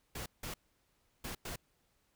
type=noise bursts at uneven times; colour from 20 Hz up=pink; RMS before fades=-42 dBFS; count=4; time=0.15-0.26 / 0.43-0.54 / 1.24-1.35 / 1.45-1.56 s; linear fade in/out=5 ms; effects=pink hiss -75 dBFS RMS until 2.15 s